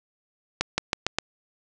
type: accelerating click train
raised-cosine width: 0.2 ms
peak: -5 dBFS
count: 5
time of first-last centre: 0.61-1.186 s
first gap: 170 ms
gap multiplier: 0.89
effects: resampled to 22050 Hz + 7-bit